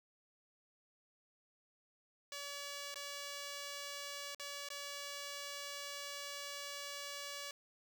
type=tone with dropouts; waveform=5% pulse; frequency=570 Hz; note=C#5; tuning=48 cents sharp; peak=-32 dBFS; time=2.32-7.51 s; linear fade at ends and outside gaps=2 ms; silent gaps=2.943-2.957 / 4.348-4.397 / 4.688-4.702 s; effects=none

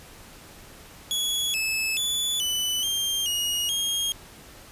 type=tone with pitch steps; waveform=sawtooth; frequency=3370 / 2606 / 3457 / 2990 / 3185 / 2879 / 3247 Hz; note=G#7 / E7 / A7 / F#7 / G7 / F#7 / G#7; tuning=+25 / -20 / -31 / +17 / +27 / -48 / -40 cents; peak=-21 dBFS; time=1.11-4.12 s; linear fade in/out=0 ms; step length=430 ms; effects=pink hiss -47 dBFS RMS until 4.71 s + resampled to 32000 Hz

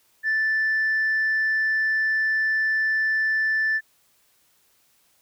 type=tone; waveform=sine; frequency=1760 Hz; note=A6; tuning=in tune; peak=-18 dBFS; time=0.23-3.81 s; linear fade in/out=50 ms; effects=tanh soft clip ceiling -17 dBFS + white hiss -63 dBFS RMS until 5.21 s

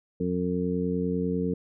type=harmonic tone; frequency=90 Hz; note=F#2; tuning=47 cents flat; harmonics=1 / 2 / 3 / 4 / 5; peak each=-37 / -28 / -31 / -37 / -30 dBFS; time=0.2-1.54 s; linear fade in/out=5 ms; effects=none

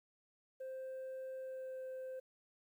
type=tone with pitch glide; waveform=sine; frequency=523.3 to 519.4 Hz; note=C5 to C5; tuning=0 to -13 cents; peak=-40 dBFS; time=0.6-2.2 s; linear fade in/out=10 ms; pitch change=-13 cents; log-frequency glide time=1.4-1.84 s; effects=tanh soft clip ceiling -42 dBFS + 12-bit

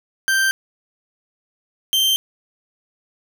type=tone pair in turn; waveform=40% pulse; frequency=1568 / 3136 Hz; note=G6 / G7; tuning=0 / 0 cents; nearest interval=octave; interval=1200 cents; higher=second; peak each=-14 dBFS; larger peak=neither; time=0.28-0.51 / 1.93-2.16 s; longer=neither; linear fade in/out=0 ms; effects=none

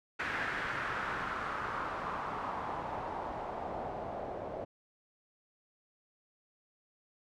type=noise with low-pass filter sweep; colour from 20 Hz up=white; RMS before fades=-38 dBFS; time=0.19-4.65 s; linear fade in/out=10 ms; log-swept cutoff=1800 to 600 Hz; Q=2.6; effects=none

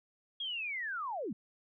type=linear sweep; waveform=sine; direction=down; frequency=3322 to 168.8 Hz; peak=-35 dBFS; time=0.4-1.33 s; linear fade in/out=5 ms; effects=none

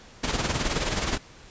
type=noise with tremolo; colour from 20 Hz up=pink; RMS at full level=-24 dBFS; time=0.23-1.18 s; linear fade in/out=10 ms; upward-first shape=sine; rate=19 Hz; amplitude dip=60%; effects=pink hiss -49 dBFS RMS until 1.5 s + resampled to 16000 Hz

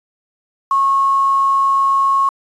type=tone with quantisation; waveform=sine; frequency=1093 Hz; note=C#6; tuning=25 cents flat; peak=-11 dBFS; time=0.71-2.29 s; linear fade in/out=2 ms; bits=6; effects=resampled to 22050 Hz

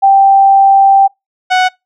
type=tone pair in turn; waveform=sine / sawtooth; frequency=784 / 740 Hz; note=G5 / F#5; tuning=0 / 0 cents; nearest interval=minor second; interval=100 cents; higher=first; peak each=-3 dBFS; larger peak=neither; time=0.02-1.08 / 1.5-1.69 s; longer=first; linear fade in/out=20 ms; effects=noise-tail reverb RT60 0.2 s tail -25 dB re dry + low-pass 4000 Hz 12 dB/octave

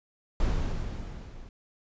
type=noise with level ramp; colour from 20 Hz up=brown; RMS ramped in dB=-25 to -45 dBFS; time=0.4-1.49 s; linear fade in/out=2 ms; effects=resampled to 16000 Hz

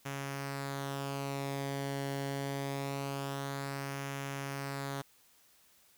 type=tone with flanger; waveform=sawtooth; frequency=138.59 Hz; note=C#3; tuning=in tune; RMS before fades=-38 dBFS; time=0.05-5.02 s; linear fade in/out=10 ms; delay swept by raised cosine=0.23 to 0.8 ms; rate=0.24 Hz; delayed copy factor=-0.5; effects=white hiss -65 dBFS RMS until 5.97 s

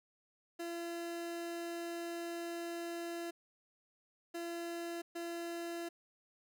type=tone bursts at uneven times; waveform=30% pulse; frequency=340 Hz; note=F4; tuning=46 cents flat; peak=-37 dBFS; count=3; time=0.59-3.31 / 4.34-5.02 / 5.15-5.89 s; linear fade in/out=10 ms; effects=none

